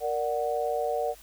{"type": "chord", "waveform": "sine", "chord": "Bb augmented", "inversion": "none", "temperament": "equal", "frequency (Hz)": [466.2, 587.3, 740], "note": ["Bb4", "D5", "F#5"], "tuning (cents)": [0, 0, 0], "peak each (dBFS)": -30, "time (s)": [0, 1.15], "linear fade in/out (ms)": 50, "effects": ["added 50 Hz sine -55 dBFS peak until 1.22 s", "white hiss -53 dBFS RMS until 1.22 s"]}